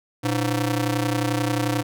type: ring-modulated tone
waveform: sawtooth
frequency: 207.7 Hz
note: G#3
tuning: in tune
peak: -14 dBFS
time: 0.23-1.83 s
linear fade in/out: 20 ms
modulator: 88.2 Hz
effects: none